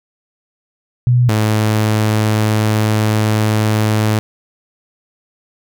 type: tone pair in turn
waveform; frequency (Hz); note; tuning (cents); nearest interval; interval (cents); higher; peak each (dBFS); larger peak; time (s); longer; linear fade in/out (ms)
sine / sawtooth; 123 / 107.88; B2 / A2; -7 / -34; major second; 227; first; -8; neither; 1.07-1.29 / 1.29-4.19; second; 0
effects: none